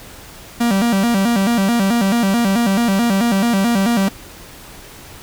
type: tone with vibrato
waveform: 45% pulse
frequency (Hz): 214.3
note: A3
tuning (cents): -45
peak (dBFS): -13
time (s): 0.6-4.09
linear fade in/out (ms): 10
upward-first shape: square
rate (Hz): 4.6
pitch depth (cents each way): 170
effects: pink hiss -38 dBFS RMS until 5.22 s